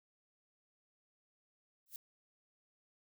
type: noise with exponential growth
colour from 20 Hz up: violet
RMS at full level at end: -42 dBFS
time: 1.86-1.96 s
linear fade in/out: 1 ms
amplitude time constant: 21 ms
effects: none